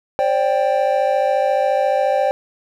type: chord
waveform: triangle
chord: C suspended second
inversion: none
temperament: equal with one note detuned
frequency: 533 / 587.3 / 784 Hz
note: C5 / D5 / G5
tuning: +32 / 0 / 0 cents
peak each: -17 dBFS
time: 0.19-2.31 s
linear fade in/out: 0 ms
effects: none